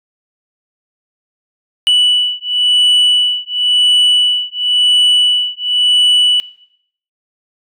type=beating tone pair; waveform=sine; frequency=2960 / 2960.95 Hz; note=F#7 / F#7; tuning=0 / +1 cents; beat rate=0.95 Hz; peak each=-10 dBFS; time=1.87-6.4 s; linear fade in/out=0 ms; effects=noise-tail reverb RT60 0.7 s tail -19 dB re dry + tanh soft clip ceiling -6 dBFS